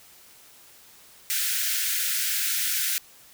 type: high-pass noise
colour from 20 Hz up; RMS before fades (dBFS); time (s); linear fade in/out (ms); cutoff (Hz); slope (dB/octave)
white; -26; 1.3-2.98; 0; 1400; 96
effects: white hiss -52 dBFS RMS until 3.33 s